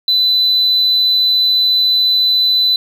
sine tone, 4003 Hz, B7, 23 cents sharp, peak -8 dBFS, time 0.08-2.76 s, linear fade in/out 2 ms, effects tanh soft clip ceiling -7 dBFS + 7-bit

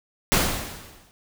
pink noise with exponential decay, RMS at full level -17 dBFS, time 0.32-1.11 s, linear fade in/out 0 ms, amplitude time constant 170 ms, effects none

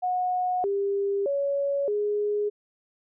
sine tone with pitch steps, 729 / 398.9 / 561 / 415.1 Hz, F#5 / G4 / C#5 / G#4, -26 / +30 / +21 / -1 cents, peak -23 dBFS, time 0.02-2.5 s, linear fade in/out 20 ms, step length 620 ms, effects none

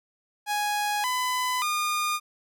sawtooth tone with pitch steps, 830.6 / 1005 / 1216.1 Hz, G#5 / B5 / D#6, 0 / +30 / -40 cents, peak -21 dBFS, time 0.46-2.2 s, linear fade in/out 50 ms, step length 580 ms, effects none

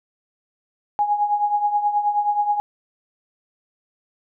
sine tone with tremolo, 828 Hz, G#5, 5 cents flat, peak -14 dBFS, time 0.99-2.6 s, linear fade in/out 0 ms, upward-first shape triangle, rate 9.4 Hz, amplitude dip 75%, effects none

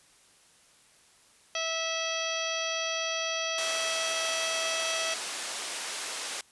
harmonic tone, 652 Hz, E5, 19 cents flat, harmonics 1 / 2 / 3 / 4 / 5 / 6 / 7 / 8 / 9, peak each -35 / -38 / -39 / -36 / -35 / -45 / -41 / -45 / -38 dBFS, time 1.55-5.14 s, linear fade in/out 2 ms
white band-pass noise, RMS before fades -36 dBFS, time 3.58-6.41 s, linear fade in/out 2 ms, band 410 to 8100 Hz, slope 12 dB/octave
effects white hiss -60 dBFS RMS until 6.51 s + resampled to 24000 Hz

